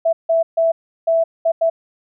sine tone bursts at uneven times, 659.3 Hz, E5, in tune, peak -12 dBFS, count 6, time 0.05-0.13 / 0.29-0.43 / 0.57-0.72 / 1.07-1.24 / 1.45-1.52 / 1.61-1.7 s, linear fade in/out 10 ms, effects none

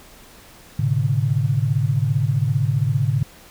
sine tone cluster, 108 / 130.6 / 145.8 Hz, A2 / C3 / D3, -32 / -3 / -12 cents, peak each -21 dBFS, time 0.79-3.23 s, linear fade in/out 5 ms, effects pink hiss -46 dBFS RMS until 3.5 s

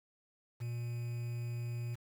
triangle tone with quantisation, 119.1 Hz, A#2, 38 cents sharp, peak -34 dBFS, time 0.6-1.96 s, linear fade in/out 20 ms, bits 9, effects none

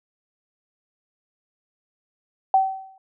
sine tone with exponential decay, 767 Hz, G5, 38 cents flat, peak -11 dBFS, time 2.54-2.98 s, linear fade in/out 2 ms, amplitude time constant 95 ms, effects none

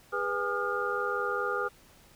sine tone cluster, 408.3 / 493.1 / 819 / 1218 / 1412 Hz, G#4 / B4 / G#5 / D#6 / F6, -29 / -3 / -24 / -37 / +19 cents, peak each -35 / -34 / -39 / -33 / -33 dBFS, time 0.12-1.69 s, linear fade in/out 20 ms, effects pink hiss -58 dBFS RMS until 2.15 s

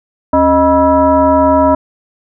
sine tone with frequency modulation, 622.3 Hz, D#5, in tune, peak -6 dBFS, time 0.33-1.75 s, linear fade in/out 5 ms, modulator 349 Hz, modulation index 1.3, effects none

